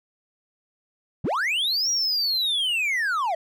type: linear two-way sweep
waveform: triangle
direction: up then down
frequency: 82.41 to 5750 to 621 Hz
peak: -20 dBFS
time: 1.24-3.35 s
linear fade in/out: 5 ms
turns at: 1.9 s
effects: none